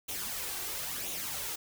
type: noise with flanger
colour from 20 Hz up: white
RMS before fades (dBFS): -37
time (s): 0.08-1.56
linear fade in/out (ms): 10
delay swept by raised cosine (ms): 0.3 to 2.6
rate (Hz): 0.98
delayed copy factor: +0.55
effects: none